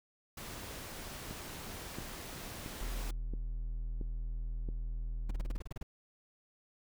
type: noise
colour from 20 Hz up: pink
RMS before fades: -45 dBFS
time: 0.37-3.11 s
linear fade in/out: 5 ms
type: click train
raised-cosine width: 3 ms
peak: -30 dBFS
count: 6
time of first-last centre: 1.31-4.688 s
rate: 1.48 Hz
type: tone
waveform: triangle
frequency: 40.02 Hz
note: D#1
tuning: 50 cents sharp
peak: -33 dBFS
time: 2.81-5.58 s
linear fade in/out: 0 ms
type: noise bursts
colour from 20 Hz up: brown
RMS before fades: -40 dBFS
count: 11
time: 5.29-5.83 s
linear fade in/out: 5 ms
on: 20 ms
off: 32 ms
effects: none